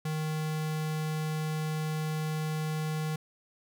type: tone with notch filter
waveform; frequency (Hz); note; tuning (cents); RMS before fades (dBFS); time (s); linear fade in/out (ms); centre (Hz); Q
square; 155.56; D#3; 0; -32; 0.05-3.16; 5; 340; 1.9
effects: none